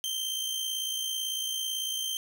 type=tone with amplitude modulation; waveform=sawtooth; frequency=3136 Hz; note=G7; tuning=in tune; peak=-25 dBFS; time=0.04-2.17 s; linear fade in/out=0 ms; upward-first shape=sine; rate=58 Hz; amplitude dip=45%; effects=none